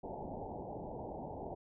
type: low-pass noise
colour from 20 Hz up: white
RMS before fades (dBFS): -44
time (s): 0.03-1.55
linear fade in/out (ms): 10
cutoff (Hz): 890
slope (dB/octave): 96
effects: none